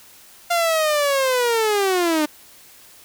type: linear sweep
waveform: sawtooth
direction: down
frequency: 698.5 to 295.6 Hz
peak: -13 dBFS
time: 0.5-2.26 s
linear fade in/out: 10 ms
effects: white hiss -47 dBFS RMS until 3.04 s